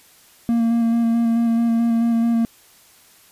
triangle tone with vibrato, 231.4 Hz, A#3, 13 cents flat, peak -13 dBFS, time 0.49-2.45 s, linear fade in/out 0 ms, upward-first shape square, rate 4.6 Hz, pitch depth 14 cents each way, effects white hiss -51 dBFS RMS until 3.31 s + resampled to 32000 Hz

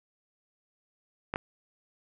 clicks, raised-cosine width 0.5 ms, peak -16 dBFS, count 2, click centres 1.339 / 1.359 s, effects none

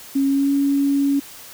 sine tone with pitch glide, 274.2 to 279.8 Hz, C#4 to C#4, -19 to +16 cents, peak -15 dBFS, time 0.15-1.2 s, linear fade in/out 10 ms, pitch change +35 cents, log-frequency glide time 0.27-0.5 s, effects white hiss -40 dBFS RMS until 1.53 s

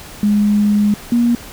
sine tone pair in turn, 207.3 / 237.7 Hz, G#3 / A#3, -3 / +34 cents, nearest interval major second, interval 237 cents, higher second, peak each -10 dBFS, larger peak neither, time 0.23-0.94 / 1.12-1.35 s, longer first, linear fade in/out 2 ms, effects pink hiss -35 dBFS RMS until 1.52 s

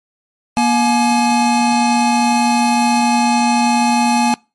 square tone pair together, 238 / 848.1 Hz, A#3 / G#5, +36 / +36 cents, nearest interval octave + minor seventh, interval 2200 cents, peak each -15 dBFS, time 0.57-4.34 s, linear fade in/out 0 ms, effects noise-tail reverb RT60 0.3 s tail -26 dB re dry + MP3 48 kbps

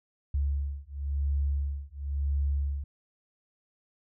sine beating tone pair, 70 / 70.96 Hz, C#2 / C#2, +18 / +41 cents, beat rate 0.96 Hz, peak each -30 dBFS, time 0.34-2.84 s, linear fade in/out 5 ms, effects none

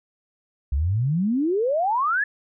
sine exponential sweep, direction up, 63.7 to 1764 Hz, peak -19 dBFS, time 0.72-2.24 s, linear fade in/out 5 ms, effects none

